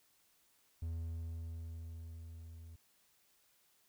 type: tone with level ramp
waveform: triangle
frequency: 82.41 Hz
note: E2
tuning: in tune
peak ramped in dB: -35 to -48 dBFS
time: 0.82-2.76 s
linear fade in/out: 5 ms
effects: white hiss -72 dBFS RMS until 3.88 s